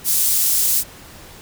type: high-pass noise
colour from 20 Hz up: pink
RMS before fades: -17 dBFS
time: 0.04-0.84 s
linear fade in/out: 50 ms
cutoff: 9000 Hz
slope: 12 dB/octave
effects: pink hiss -41 dBFS RMS until 1.41 s